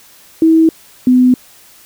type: tone pair in turn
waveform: sine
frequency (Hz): 322.9 / 251.9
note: E4 / B3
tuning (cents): -36 / +34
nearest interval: major third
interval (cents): 430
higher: first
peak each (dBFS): -5 / -5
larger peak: neither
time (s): 0.42-0.69 / 1.07-1.34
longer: neither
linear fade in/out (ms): 2
effects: white hiss -43 dBFS RMS until 1.85 s